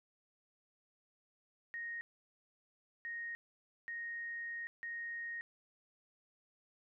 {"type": "tone bursts at uneven times", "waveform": "sine", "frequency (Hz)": 1864.7, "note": "A#6", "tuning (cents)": 0, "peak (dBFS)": -40, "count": 4, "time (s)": [[1.74, 2.01], [3.05, 3.35], [3.88, 4.67], [4.83, 5.41]], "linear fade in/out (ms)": 0, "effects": []}